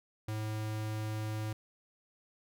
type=tone; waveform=square; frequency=108.1 Hz; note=A2; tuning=30 cents flat; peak=-35 dBFS; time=0.28-1.53 s; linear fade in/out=5 ms; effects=none